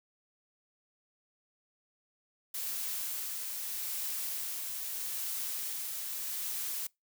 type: noise with tremolo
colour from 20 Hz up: blue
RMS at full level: -36 dBFS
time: 2.54-6.87 s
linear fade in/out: 5 ms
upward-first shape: sine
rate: 0.8 Hz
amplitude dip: 25%
effects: noise-tail reverb RT60 0.2 s tail -25 dB re dry